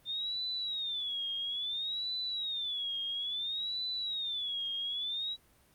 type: tone with vibrato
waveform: sine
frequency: 3600 Hz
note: A7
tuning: 39 cents sharp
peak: -33 dBFS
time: 0.05-5.37 s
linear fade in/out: 50 ms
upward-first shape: sine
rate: 0.59 Hz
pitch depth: 180 cents each way
effects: pink hiss -65 dBFS RMS until 5.74 s + Opus 32 kbps